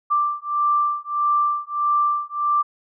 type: beating tone pair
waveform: sine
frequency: 1177 / 1178.6 Hz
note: D6 / D6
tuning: +3 / +6 cents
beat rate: 1.6 Hz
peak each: -21 dBFS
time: 0.1-2.63 s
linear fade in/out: 20 ms
effects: none